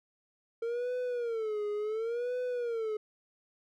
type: tone with vibrato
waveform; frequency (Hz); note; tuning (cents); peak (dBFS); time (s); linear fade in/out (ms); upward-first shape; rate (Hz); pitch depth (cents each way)
triangle; 455.7; A#4; -39; -29; 0.62-2.97; 5; sine; 0.7; 160
effects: none